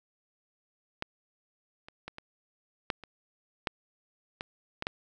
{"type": "clicks", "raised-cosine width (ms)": 0.3, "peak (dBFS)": [-16, -30, -23, -26, -12, -29, -12, -19, -17, -14], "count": 10, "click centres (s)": [1.024, 1.885, 2.08, 2.184, 2.902, 3.037, 3.672, 4.409, 4.824, 4.869], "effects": []}